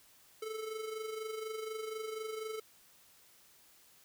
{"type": "tone with amplitude modulation", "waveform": "square", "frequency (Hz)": 437.6, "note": "A4", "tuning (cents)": -9, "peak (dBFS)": -37, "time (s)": [0.42, 2.6], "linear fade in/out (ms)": 5, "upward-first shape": "sine", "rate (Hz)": 24.1, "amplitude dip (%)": 55, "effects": ["white hiss -63 dBFS RMS until 4.04 s"]}